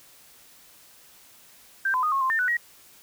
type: tone with pitch steps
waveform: sine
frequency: 1572 / 1018 / 1235 / 1087 / 1049 / 1799 / 1487 / 1900 Hz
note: G6 / C6 / D#6 / C#6 / C6 / A6 / F#6 / A#6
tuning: +4 / -48 / -13 / -34 / +4 / +38 / +8 / +33 cents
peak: -21 dBFS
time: 1.85-2.57 s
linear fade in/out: 5 ms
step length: 90 ms
effects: white hiss -53 dBFS RMS until 3.02 s